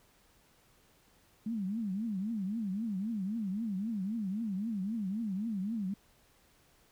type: tone with vibrato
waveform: sine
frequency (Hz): 207.7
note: G#3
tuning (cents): 0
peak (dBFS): -32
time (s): 1.46-5.94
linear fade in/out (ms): 5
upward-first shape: triangle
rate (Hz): 3.8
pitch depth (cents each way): 240
effects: pink hiss -66 dBFS RMS until 6.91 s